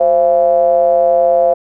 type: ring-modulated tone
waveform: triangle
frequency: 79 Hz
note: D#2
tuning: 27 cents sharp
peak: -3 dBFS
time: 0-1.54 s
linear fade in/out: 10 ms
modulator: 603 Hz
effects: none